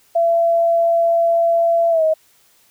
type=tone with pitch glide; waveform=sine; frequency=674 to 632.5 Hz; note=E5 to D#5; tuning=+38 to +28 cents; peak=-12 dBFS; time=0.15-2.14 s; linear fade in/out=10 ms; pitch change=-110 cents; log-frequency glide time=1.9-2.03 s; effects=white hiss -55 dBFS RMS until 2.7 s